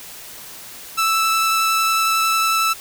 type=tone with vibrato; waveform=sawtooth; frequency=1318.5 Hz; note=E6; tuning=in tune; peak=-12 dBFS; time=0.97-2.74 s; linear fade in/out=20 ms; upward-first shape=triangle; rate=11 Hz; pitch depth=9 cents each way; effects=white hiss -37 dBFS RMS until 2.8 s